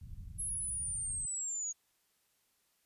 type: low-pass noise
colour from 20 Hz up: pink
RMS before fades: -47 dBFS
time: 0.01-1.26 s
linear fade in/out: 10 ms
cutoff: 140 Hz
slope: 24 dB/octave
type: linear sweep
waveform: sine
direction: down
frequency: 10880 to 6620 Hz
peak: -35 dBFS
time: 0.38-1.73 s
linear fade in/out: 20 ms
effects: white hiss -75 dBFS RMS until 2.85 s + resampled to 32000 Hz